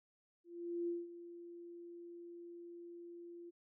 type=tone with ADSR envelope; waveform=sine; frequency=344.4 Hz; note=F4; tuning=24 cents flat; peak=-35 dBFS; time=0.44-3.51 s; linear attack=440 ms; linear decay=190 ms; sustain=-14 dB; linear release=21 ms; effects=none